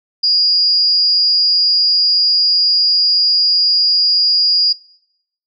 sine tone with amplitude modulation, 4861 Hz, D#8, 41 cents flat, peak -8 dBFS, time 0.23-4.73 s, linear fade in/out 10 ms, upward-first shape sine, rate 272 Hz, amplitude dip 50%, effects noise-tail reverb RT60 0.8 s tail -22 dB re dry

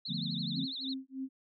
sine tone with vibrato, 3901 Hz, B7, 22 cents flat, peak -37 dBFS, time 0.05-0.94 s, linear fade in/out 5 ms, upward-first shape triangle, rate 12 Hz, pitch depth 210 cents each way
sine chord, B half-diminished seventh, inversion first, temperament equal, 146.83 / 174.61 / 220 / 246.9 Hz, D3 / F3 / A3 / B3, 0 / 0 / 0 / 0 cents, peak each -40 / -38 / -40 / -42 dBFS, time 0.08-0.66 s, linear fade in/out 20 ms
sine tone with tremolo, 265 Hz, C4, 22 cents sharp, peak -34 dBFS, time 0.53-1.29 s, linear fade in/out 50 ms, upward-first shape sine, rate 3.2 Hz, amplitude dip 100%
effects none

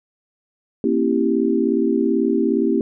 sine chord, A# diminished seventh, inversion none, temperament equal with one note detuned, 233.1 / 270.7 / 329.6 / 392 Hz, A#3 / C#4 / E4 / G4, 0 / -41 / 0 / 0 cents, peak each -21 dBFS, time 0.84-2.81 s, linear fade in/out 2 ms, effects none

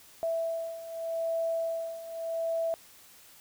sine beating tone pair, 659.3 / 660.13 Hz, E5 / E5, 0 / +2 cents, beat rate 0.83 Hz, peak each -35 / -31 dBFS, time 0.23-2.74 s, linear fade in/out 0 ms, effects white hiss -55 dBFS RMS until 3.4 s

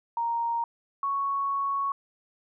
sine tone pair in turn, 932.3 / 1110 Hz, A#5 / C#6, 0 / +2 cents, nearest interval minor third, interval 302 cents, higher second, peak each -25 dBFS, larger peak neither, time 0.17-0.64 / 1.03-1.92 s, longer second, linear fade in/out 2 ms, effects none

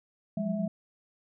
sine tone cluster, 176.9 / 184.5 / 206.4 / 654 Hz, F3 / F#3 / G#3 / E5, +23 / -5 / -10 / -14 cents, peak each -35 / -37 / -30 / -36 dBFS, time 0.37-0.68 s, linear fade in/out 5 ms, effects none

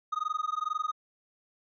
triangle tone with amplitude modulation, 1244.5 Hz, D#6, in tune, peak -23 dBFS, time 0.12-0.92 s, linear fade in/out 10 ms, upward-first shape sine, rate 22.2 Hz, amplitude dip 100%, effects tanh soft clip ceiling -19 dBFS + resampled to 16000 Hz

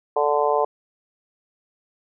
harmonic tone, 146.83 Hz, D3, in tune, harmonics 3 / 4 / 5 / 6 / 7, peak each -22 / -23 / -24 / -25 / -25 dBFS, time 0.16-0.65 s, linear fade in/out 5 ms, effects none

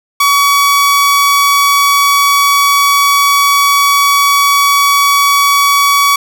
sawtooth tone, 1132 Hz, C#6, 36 cents sharp, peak -3 dBFS, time 0.2-6.16 s, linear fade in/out 5 ms, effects none

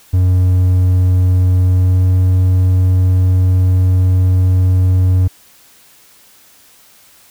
triangle tone with pitch glide, 91.5 to 92.19 Hz, F#2 to F#2, -19 to -6 cents, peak -6 dBFS, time 0.13-5.28 s, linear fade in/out 10 ms, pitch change +13 cents, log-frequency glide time 1.62-2.07 s, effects white hiss -46 dBFS RMS until 7.3 s

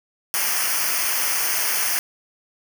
white noise with comb filter, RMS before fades -22 dBFS, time 0.34-1.99 s, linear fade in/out 0 ms, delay 0.26 ms, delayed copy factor -0.85, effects none

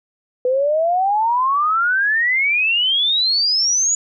sine exponential sweep, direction up, 493.9 to 6910 Hz, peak -14 dBFS, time 0.45-3.95 s, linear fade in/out 2 ms, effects none

